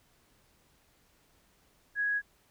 sine tone, 1663 Hz, G#6, 2 cents sharp, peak -27 dBFS, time 1.95-2.22 s, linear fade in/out 50 ms, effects pink hiss -67 dBFS RMS until 2.5 s

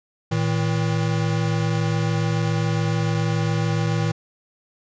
square tone pair together, 112.9 / 160 Hz, A2 / D#3, +45 / +49 cents, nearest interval tritone, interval 604 cents, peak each -23 dBFS, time 0.31-4.12 s, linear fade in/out 10 ms, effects resampled to 16000 Hz

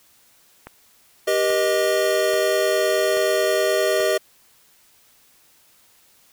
click train, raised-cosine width 0.5 ms, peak -21 dBFS, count 5, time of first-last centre 0.67-4.003 s, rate 1.2 Hz
square chord, G augmented, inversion none, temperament equal with one note detuned, 392 / 481.5 / 622.3 Hz, G4 / B4 / D#5, 0 / -44 / 0 cents, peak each -23 / -25 / -21 dBFS, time 1.27-4.18 s, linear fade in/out 10 ms
effects white hiss -56 dBFS RMS until 6.32 s

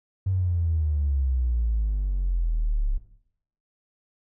triangle exponential sweep, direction down, 96.9 to 33.94 Hz, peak -17 dBFS, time 0.26-2.98 s, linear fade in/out 10 ms, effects noise-tail reverb RT60 0.7 s tail -17 dB re dry + tanh soft clip ceiling -19 dBFS

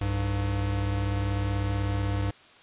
square tone pair together, 64.3 / 100.3 Hz, C2 / G2, -30 / +40 cents, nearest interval minor sixth, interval 770 cents, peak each -32 / -27 dBFS, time 0.01-2.31 s, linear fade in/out 5 ms, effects white hiss -53 dBFS RMS until 2.62 s + resampled to 8000 Hz

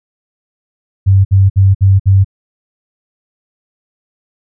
sine tone bursts, 97 Hz, G2, 18 cents flat, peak -4 dBFS, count 5, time 1.06-2.246 s, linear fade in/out 20 ms, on 190 ms, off 59 ms, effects none

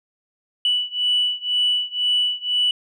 sine beating tone pair, 2960 / 2962 Hz, F#7 / F#7, 0 / +1 cents, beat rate 2 Hz, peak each -20 / -21 dBFS, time 0.65-2.71 s, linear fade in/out 2 ms, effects tanh soft clip ceiling -11 dBFS

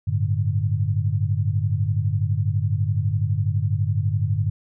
sine chord, G suspended second, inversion none, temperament equal, 98 / 110 / 146.83 Hz, G2 / A2 / D3, 0 / 0 / 0 cents, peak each -22 / -23 / -26 dBFS, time 0.07-4.5 s, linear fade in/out 10 ms, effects none

